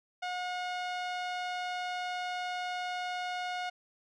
sawtooth tone with low-pass filter, 723 Hz, F#5, 40 cents flat, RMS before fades -36 dBFS, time 0.22-3.7 s, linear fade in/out 10 ms, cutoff 4000 Hz, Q 1, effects none

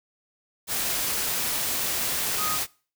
sine tone in noise, 1247 Hz, D#6, 3 cents sharp, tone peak -28 dBFS, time 2.37-2.59 s, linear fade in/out 50 ms, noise white, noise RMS -27 dBFS, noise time 0.67-2.67 s, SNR -4 dB, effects noise-tail reverb RT60 0.4 s tail -23 dB re dry

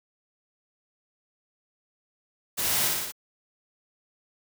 white noise with echo, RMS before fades -28 dBFS, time 2.57-2.89 s, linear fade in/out 20 ms, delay 58 ms, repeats 4, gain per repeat -2 dB, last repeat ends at 3.122 s, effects none

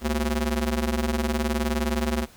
sawtooth ring-modulated tone, 149.5 Hz, D3, 31 cents sharp, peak -16 dBFS, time 0.01-2.27 s, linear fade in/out 50 ms, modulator 84.4 Hz, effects pink hiss -51 dBFS RMS until 2.36 s

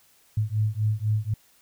sine beating tone pair, 105.4 / 109.4 Hz, G#2 / A2, +26 / -9 cents, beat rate 4 Hz, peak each -25 dBFS, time 0.37-1.34 s, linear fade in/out 5 ms, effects white hiss -60 dBFS RMS until 1.61 s

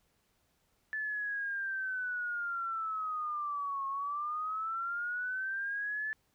sine linear two-way sweep, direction down then up, 1745 to 1085 to 1745 Hz, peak -33 dBFS, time 0.93-6.13 s, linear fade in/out 0 ms, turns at 3.87 s, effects pink hiss -74 dBFS RMS until 6.34 s

